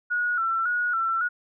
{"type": "tone with vibrato", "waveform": "sine", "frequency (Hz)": 1396.9, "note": "F6", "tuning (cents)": 0, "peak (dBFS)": -22, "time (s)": [0.1, 1.29], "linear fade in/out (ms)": 20, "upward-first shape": "square", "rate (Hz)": 1.8, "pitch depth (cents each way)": 67, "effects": []}